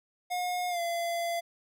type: tone with pitch glide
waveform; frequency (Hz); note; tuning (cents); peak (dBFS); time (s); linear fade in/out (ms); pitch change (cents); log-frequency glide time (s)
square; 719 to 682.6; F#5 to F5; -50 to -40; -30; 0.3-1.41; 20; -90; 0.69-0.8
effects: none